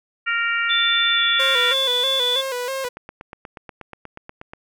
harmonic tone, 464.6 Hz, A#4, 6 cents flat, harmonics 3 / 4 / 5 / 6, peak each -22 / -24 / -26 / -28 dBFS, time 0.26-1.74 s, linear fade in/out 20 ms
sine tone with pitch glide, 3520 to 3464 Hz, A7 to A7, 0 to -28 cents, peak -18 dBFS, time 0.69-2.42 s, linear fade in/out 20 ms, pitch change -28 cents, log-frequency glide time 1.12-1.21 s
sawtooth tone with vibrato, 513 Hz, C5, 34 cents flat, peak -20 dBFS, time 1.39-2.89 s, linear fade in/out 10 ms, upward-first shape square, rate 3.1 Hz, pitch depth 72 cents each way
click train, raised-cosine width 0.5 ms, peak -21 dBFS, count 15, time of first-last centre 2.85-4.535 s, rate 8.31 Hz
effects none

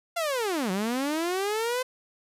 sawtooth linear two-way sweep, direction down then up, 701 to 179.8 to 516 Hz, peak -22 dBFS, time 0.16-1.83 s, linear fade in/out 10 ms, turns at 0.71 s, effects resampled to 32000 Hz + 9-bit

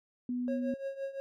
sine tone, 246.9 Hz, B3, in tune, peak -31 dBFS, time 0.29-0.74 s, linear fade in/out 2 ms
triangle tone with tremolo, 545 Hz, C#5, 29 cents flat, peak -30 dBFS, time 0.48-1.2 s, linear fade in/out 0 ms, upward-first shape triangle, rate 5.8 Hz, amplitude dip 85%
effects none

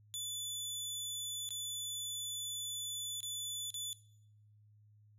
20% pulse tone with dropouts, 3478 Hz, A7, 21 cents flat, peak -33 dBFS, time 0.14-3.93 s, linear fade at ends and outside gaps 0 ms, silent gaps 1.49-1.506 / 3.205-3.23 / 3.704-3.742 s, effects noise-tail reverb RT60 0.8 s tail -20 dB re dry + added 105 Hz sine -61 dBFS peak until 5.18 s

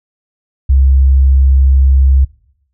sine tone, 67 Hz, C2, 42 cents sharp, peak -5 dBFS, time 0.69-2.25 s, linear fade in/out 10 ms, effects noise-tail reverb RT60 0.8 s tail -22 dB re dry

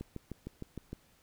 click train, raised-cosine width 3 ms, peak -27 dBFS, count 7, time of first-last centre 0.01-0.93 s, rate 6.52 Hz, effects pink hiss -66 dBFS RMS until 1.22 s

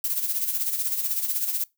violet noise with tremolo, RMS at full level -24 dBFS, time 0.04-1.64 s, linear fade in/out 2 ms, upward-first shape sine, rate 16 Hz, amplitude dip 60%, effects noise-tail reverb RT60 0.2 s tail -23 dB re dry

